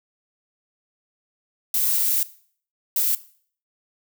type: noise bursts at uneven times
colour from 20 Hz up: violet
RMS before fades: -21 dBFS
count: 2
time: 1.74-2.23 / 2.96-3.15 s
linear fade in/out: 2 ms
effects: noise-tail reverb RT60 0.5 s tail -17 dB re dry